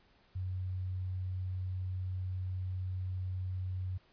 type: tone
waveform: sine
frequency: 92.5 Hz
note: F#2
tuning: in tune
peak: -34 dBFS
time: 0.35-3.98 s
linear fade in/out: 10 ms
effects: pink hiss -67 dBFS RMS until 4.12 s + resampled to 11025 Hz